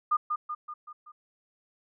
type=tone with echo; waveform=sine; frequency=1215 Hz; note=D#6; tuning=42 cents flat; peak=-21 dBFS; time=0.11-0.17 s; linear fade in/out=10 ms; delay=190 ms; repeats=5; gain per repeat=-5 dB; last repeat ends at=1.12 s; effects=none